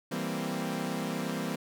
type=chord; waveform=sawtooth; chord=C dominant seventh; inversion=first; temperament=equal; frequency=164.81 / 196 / 233.1 / 261.6 Hz; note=E3 / G3 / Bb3 / C4; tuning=0 / 0 / 0 / 0 cents; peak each=-33 dBFS; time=0.11-1.56 s; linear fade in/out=10 ms; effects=none